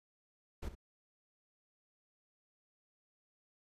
brown noise with echo, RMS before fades -40 dBFS, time 0.62-0.69 s, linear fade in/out 10 ms, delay 63 ms, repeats 1, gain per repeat -12 dB, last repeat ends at 0.753 s, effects resampled to 32000 Hz

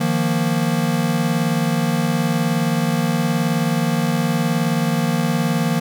square chord, Eb suspended second, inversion none, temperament equal, 155.56 / 174.61 / 233.1 Hz, Eb3 / F3 / Bb3, 0 / 0 / 0 cents, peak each -22 dBFS, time 0-5.8 s, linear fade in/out 10 ms, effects none

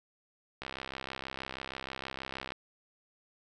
click train, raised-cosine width 0.3 ms, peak -22 dBFS, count 127, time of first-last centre 0.62-2.52 s, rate 66.3 Hz, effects none

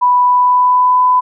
sine tone with pitch glide, 988 to 1001.8 Hz, B5 to B5, 0 to +24 cents, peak -7 dBFS, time 0.01-1.21 s, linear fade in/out 20 ms, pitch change +24 cents, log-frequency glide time 0.21-1.01 s, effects none

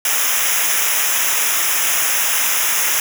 white noise with comb filter, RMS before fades -17 dBFS, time 0.05-3 s, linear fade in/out 2 ms, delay 0.23 ms, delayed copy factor -1, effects none

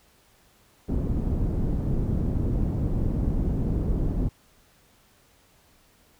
pink low-pass noise, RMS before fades -25 dBFS, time 0.88-4.29 s, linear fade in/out 10 ms, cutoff 260 Hz, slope 12 dB/octave, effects pink hiss -60 dBFS RMS until 6.19 s

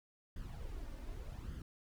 brown noise with flanger, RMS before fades -45 dBFS, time 0.36-1.62 s, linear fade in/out 2 ms, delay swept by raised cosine 0.61 to 3.41 ms, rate 0.85 Hz, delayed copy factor +0.6, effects none

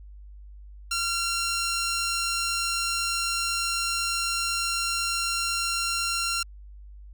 10% pulse tone, 1374 Hz, F6, 29 cents flat, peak -17 dBFS, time 0.91-6.43 s, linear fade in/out 5 ms, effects added 50 Hz sine -42 dBFS peak until 7.13 s

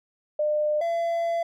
sine / triangle tone pair in turn, 602 / 675.7 Hz, D5 / E5, +43 / +43 cents, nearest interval major second, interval 200 cents, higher second, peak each -21 dBFS, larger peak neither, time 0.39-0.81 / 0.81-1.43 s, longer second, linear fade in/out 5 ms, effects none

